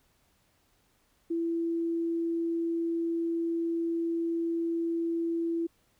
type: tone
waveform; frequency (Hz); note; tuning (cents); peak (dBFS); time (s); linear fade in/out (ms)
sine; 334.1; E4; +23; -27; 1.3-5.67; 10
effects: pink hiss -69 dBFS RMS until 5.99 s